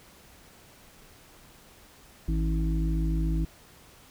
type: harmonic tone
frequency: 53.6 Hz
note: A1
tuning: 45 cents flat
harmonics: 1 / 3 / 5 / 6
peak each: -25 / -30 / -39 / -35 dBFS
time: 2.28-3.45 s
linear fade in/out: 5 ms
effects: pink hiss -54 dBFS RMS until 4.1 s